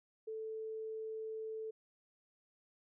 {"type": "tone", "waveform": "sine", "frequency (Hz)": 440, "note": "A4", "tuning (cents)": 0, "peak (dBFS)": -40, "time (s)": [0.27, 1.71], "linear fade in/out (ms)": 10, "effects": []}